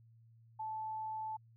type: tone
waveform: sine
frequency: 873 Hz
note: A5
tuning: 14 cents flat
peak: -38 dBFS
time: 0.59-1.37 s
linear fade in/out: 10 ms
effects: added 114 Hz sine -60 dBFS peak until 1.56 s